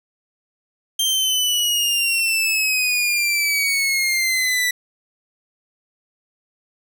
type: exponential sweep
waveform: sawtooth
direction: down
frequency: 3170 to 1963 Hz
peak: -14 dBFS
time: 0.99-4.71 s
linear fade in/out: 5 ms
effects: none